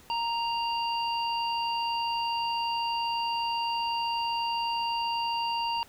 harmonic tone, 932 Hz, A#5, 1 cent flat, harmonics 1 / 3 / 5, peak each -28 / -34 / -38 dBFS, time 0.1-5.83 s, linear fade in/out 0 ms, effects pink hiss -55 dBFS RMS until 5.88 s

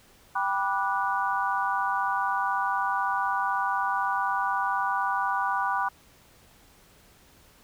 sine chord, G major seventh, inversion none, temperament just, 784 / 980 / 1176 / 1470 Hz, G5 / B5 / D6 / F#6, 0 / -14 / +2 / -12 cents, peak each -30 / -28 / -30 / -31 dBFS, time 0.35-5.89 s, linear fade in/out 10 ms, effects pink hiss -57 dBFS RMS until 7.63 s

